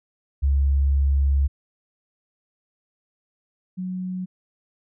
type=tone pair in turn; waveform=sine; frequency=69.3 / 184.05 Hz; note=C#2 / F#3; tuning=0 / -9 cents; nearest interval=octave + perfect fourth; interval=1691 cents; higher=second; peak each=-16 / -26 dBFS; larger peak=first; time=0.42-1.48 / 3.77-4.26 s; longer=first; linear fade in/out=20 ms; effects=none